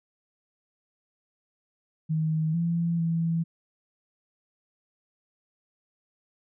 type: tone with pitch steps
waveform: sine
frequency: 157.7 / 168.8 / 165.6 Hz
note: D#3 / E3 / E3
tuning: +24 / +41 / +8 cents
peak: -23 dBFS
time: 2.09-3.44 s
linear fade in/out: 20 ms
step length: 450 ms
effects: none